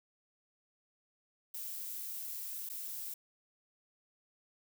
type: noise with dropouts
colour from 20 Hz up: violet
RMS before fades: -42 dBFS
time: 1.54-3.14 s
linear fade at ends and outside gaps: 5 ms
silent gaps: 2.691-2.698 s
effects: none